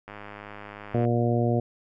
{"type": "click train", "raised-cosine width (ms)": 0.5, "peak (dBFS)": -25, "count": 101, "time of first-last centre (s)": [0.08, 1.051], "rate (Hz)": 103}
{"type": "harmonic tone", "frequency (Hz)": 118.8, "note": "A#2", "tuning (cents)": 33, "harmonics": [1, 2, 3, 4, 5, 6], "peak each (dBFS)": [-24, -27, -29, -30, -31, -32], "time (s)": [0.94, 1.6], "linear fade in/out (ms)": 5}
{"effects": []}